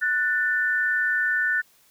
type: tone pair together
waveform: sine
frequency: 1480 / 1781.2 Hz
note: F#6 / A6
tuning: 0 / +21 cents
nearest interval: minor third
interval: 321 cents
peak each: -23 dBFS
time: 0.01-1.62 s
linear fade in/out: 20 ms
effects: white hiss -59 dBFS RMS until 1.9 s